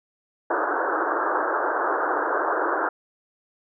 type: band-pass noise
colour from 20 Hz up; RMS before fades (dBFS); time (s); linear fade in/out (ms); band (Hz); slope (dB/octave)
white; -24; 0.5-2.89; 5; 300 to 1600; 96
effects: none